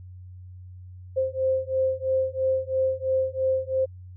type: beating tone pair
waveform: sine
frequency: 523.3 / 526.3 Hz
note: C5 / C5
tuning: 0 / +10 cents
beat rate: 3 Hz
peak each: -25 dBFS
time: 1.16-3.86 s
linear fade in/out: 20 ms
effects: added 91 Hz sine -40 dBFS peak until 4.16 s

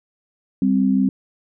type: tone pair together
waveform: sine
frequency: 196 / 261.6 Hz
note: G3 / C4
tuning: 0 / 0 cents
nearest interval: perfect fourth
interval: 500 cents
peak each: -17 dBFS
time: 0.62-1.09 s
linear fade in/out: 2 ms
effects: none

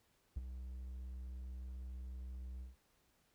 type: tone with ADSR envelope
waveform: triangle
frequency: 63.2 Hz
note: B1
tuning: 41 cents sharp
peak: -33 dBFS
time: 0.36-2.76 s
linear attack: 11 ms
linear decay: 25 ms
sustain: -9 dB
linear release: 150 ms
effects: pink hiss -75 dBFS RMS until 3.34 s

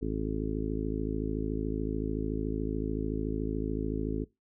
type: harmonic tone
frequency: 53.7 Hz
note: A1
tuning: 41 cents flat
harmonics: 1 / 2 / 3 / 4 / 5 / 6 / 7 / 8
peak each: -35 / -40 / -39 / -40 / -35 / -39 / -39 / -39 dBFS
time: 0.01-4.25 s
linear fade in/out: 20 ms
effects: noise-tail reverb RT60 0.2 s tail -21 dB re dry

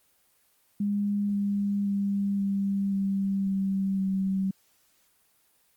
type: tone with pitch steps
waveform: sine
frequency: 203.6 / 201.6 / 199.64 / 197.69 / 195.76 / 193.85 / 191.95 Hz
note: G#3 / G3 / G3 / G3 / G3 / G3 / G3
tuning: -34 / +49 / +32 / +15 / -2 / -19 / -36 cents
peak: -24 dBFS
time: 0.8-4.51 s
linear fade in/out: 5 ms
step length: 530 ms
effects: white hiss -66 dBFS RMS until 5.76 s + Opus 24 kbps

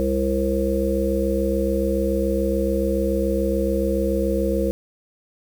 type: harmonic tone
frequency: 67 Hz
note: C2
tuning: 42 cents sharp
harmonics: 1 / 3 / 5 / 7 / 8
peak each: -25 / -25 / -25 / -25 / -25 dBFS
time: 0-4.71 s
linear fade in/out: 0 ms
effects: 7-bit

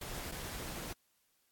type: noise with dropouts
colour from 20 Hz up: pink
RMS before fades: -43 dBFS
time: 0.01-0.93 s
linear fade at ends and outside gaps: 5 ms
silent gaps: 0.314-0.32 s
effects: white hiss -75 dBFS RMS until 1.51 s + AAC 64 kbps

